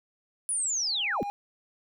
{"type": "linear sweep", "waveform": "sine", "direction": "down", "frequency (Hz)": [10050, 151.1], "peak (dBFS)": -26, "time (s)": [0.49, 1.23], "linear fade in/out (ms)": 0}
{"type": "tone with exponential growth", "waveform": "triangle", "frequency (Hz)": 812, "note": "G#5", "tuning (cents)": -39, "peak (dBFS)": -27, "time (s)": [0.74, 1.3], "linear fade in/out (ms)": 0, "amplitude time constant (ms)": 120}
{"effects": []}